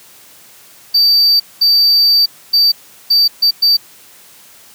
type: tone bursts at uneven times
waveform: triangle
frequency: 4633 Hz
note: D8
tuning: 24 cents flat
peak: -6 dBFS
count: 6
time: 0.94-1.4 / 1.61-2.26 / 2.53-2.72 / 3.1-3.28 / 3.42-3.51 / 3.62-3.77 s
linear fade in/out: 10 ms
effects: white hiss -42 dBFS RMS until 4.74 s + high-pass 80 Hz 12 dB/octave